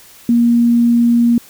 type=tone; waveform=sine; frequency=236.3 Hz; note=A#3; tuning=24 cents sharp; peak=-8 dBFS; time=0.29-1.38 s; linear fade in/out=2 ms; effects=white hiss -42 dBFS RMS until 1.49 s